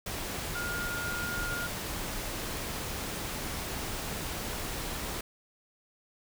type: tone in noise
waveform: sine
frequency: 1419 Hz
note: F6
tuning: 27 cents sharp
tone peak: -34 dBFS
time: 0.55-1.67 s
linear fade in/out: 5 ms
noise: pink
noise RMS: -36 dBFS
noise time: 0.06-5.21 s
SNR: -1 dB
effects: none